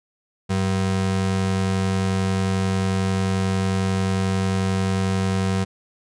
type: ring-modulated tone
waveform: square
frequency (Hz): 144.2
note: D3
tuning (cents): -31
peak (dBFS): -17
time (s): 0.49-5.65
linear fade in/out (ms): 20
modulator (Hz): 45.6
effects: resampled to 22050 Hz